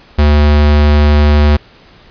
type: tone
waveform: square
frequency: 74 Hz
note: D2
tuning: 14 cents sharp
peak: -6 dBFS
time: 0.18-1.57 s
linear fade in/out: 10 ms
effects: pink hiss -42 dBFS RMS until 2.1 s + resampled to 11025 Hz